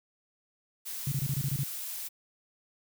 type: noise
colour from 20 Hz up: blue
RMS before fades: -38 dBFS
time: 0.85-2.09 s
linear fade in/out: 20 ms
type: tone bursts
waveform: sine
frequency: 137.6 Hz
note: C#3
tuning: 12 cents flat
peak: -27 dBFS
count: 8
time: 1.07-1.635 s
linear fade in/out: 2 ms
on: 47 ms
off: 27 ms
effects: none